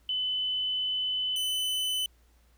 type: tone pair in turn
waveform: sine / 45% pulse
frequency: 3016 / 3016 Hz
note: F#7 / F#7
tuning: +32 / +32 cents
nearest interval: unison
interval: 0 cents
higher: neither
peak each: -27 dBFS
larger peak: neither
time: 0.09-1.36 / 1.36-2.06 s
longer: first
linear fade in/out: 2 ms
effects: added 59 Hz sine -60 dBFS peak until 2.57 s + pink hiss -68 dBFS RMS until 2.57 s